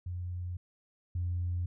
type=tone pair in turn; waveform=sine; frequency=89 / 88.13 Hz; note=F2 / F2; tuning=+33 / +16 cents; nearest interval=unison; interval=17 cents; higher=first; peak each=-34 / -29 dBFS; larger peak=second; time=0.06-0.57 / 1.15-1.66 s; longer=neither; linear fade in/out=5 ms; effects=tanh soft clip ceiling -25 dBFS